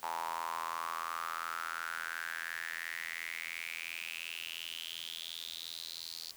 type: tone with high-pass filter sweep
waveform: square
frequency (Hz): 41.42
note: E1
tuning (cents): +9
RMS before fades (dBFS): -41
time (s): 0.03-6.31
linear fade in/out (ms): 0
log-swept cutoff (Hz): 890 to 4500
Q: 6.8
effects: white hiss -56 dBFS RMS until 6.36 s